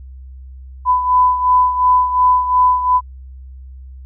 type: beating tone pair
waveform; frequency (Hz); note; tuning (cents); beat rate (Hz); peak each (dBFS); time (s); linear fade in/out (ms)
sine; 1000 / 1002.8; B5 / B5; +21 / +26; 2.8; -11 / -17; 0.85-3.01; 50
effects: added 65 Hz sine -32 dBFS peak until 4.05 s